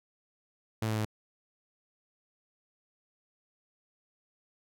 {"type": "tone with pitch steps", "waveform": "sawtooth", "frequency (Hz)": [110.3, 109.03, 107.78], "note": ["A2", "A2", "A2"], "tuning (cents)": [5, -15, -35], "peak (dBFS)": -25, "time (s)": [0.82, 1.051], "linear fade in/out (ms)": 5, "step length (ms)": 77, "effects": []}